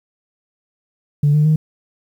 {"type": "tone with pitch steps", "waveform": "sine", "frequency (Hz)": [145.7, 150.49, 155.44], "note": ["D3", "D3", "D#3"], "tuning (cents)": [-13, 43, -1], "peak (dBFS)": -9, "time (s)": [1.23, 1.56], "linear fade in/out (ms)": 5, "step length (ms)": 110, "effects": ["tanh soft clip ceiling -7 dBFS", "8-bit"]}